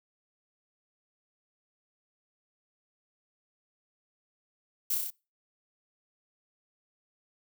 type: noise with echo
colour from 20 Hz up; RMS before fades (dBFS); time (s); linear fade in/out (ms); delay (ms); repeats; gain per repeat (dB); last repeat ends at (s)
violet; -29; 4.9-4.95; 5; 31; 5; -2; 5.105
effects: noise-tail reverb RT60 0.3 s tail -25 dB re dry